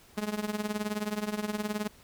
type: tone with tremolo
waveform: sawtooth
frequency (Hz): 210.4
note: G#3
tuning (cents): +23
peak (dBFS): -23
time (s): 0.17-1.88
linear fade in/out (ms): 10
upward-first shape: triangle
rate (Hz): 19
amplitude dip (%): 90
effects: pink hiss -57 dBFS RMS until 2.03 s